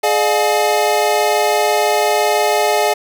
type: tone cluster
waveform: square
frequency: 421.2 / 603 / 709 / 849 Hz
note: G#4 / D5 / F5 / G#5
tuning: +24 / +46 / +26 / +38 cents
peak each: -19 dBFS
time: 0.03-2.94 s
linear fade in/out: 10 ms
effects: none